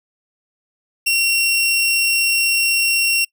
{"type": "tone", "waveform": "sawtooth", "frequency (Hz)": 2736, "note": "F7", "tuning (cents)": -36, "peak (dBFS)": -11, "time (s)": [1.06, 3.25], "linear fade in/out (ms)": 10, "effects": ["noise-tail reverb RT60 0.1 s tail -24 dB re dry"]}